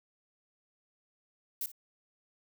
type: noise with echo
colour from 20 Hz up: violet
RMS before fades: -35 dBFS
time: 1.61-1.66 s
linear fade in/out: 2 ms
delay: 57 ms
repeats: 1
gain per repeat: -15 dB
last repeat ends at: 1.717 s
effects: none